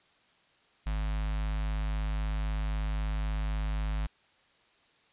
square tone with notch filter, 51.9 Hz, G#1, in tune, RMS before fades -31 dBFS, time 0.86-4.07 s, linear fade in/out 10 ms, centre 380 Hz, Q 0.68, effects white hiss -65 dBFS RMS until 5.12 s + resampled to 8000 Hz

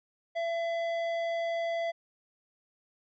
sine tone with tanh clipping, 672 Hz, E5, 33 cents sharp, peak -31 dBFS, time 0.35-1.92 s, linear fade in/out 20 ms, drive 15 dB, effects low-pass 4000 Hz 12 dB/octave

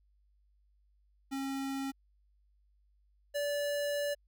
square tone pair in turn, 271.5 / 578.8 Hz, C#4 / D5, -36 / -25 cents, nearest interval octave + minor second, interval 1311 cents, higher second, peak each -35 / -32 dBFS, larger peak second, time 1.31-1.92 / 3.34-4.15 s, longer second, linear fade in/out 20 ms, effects added 50 Hz sine -66 dBFS peak until 4.27 s

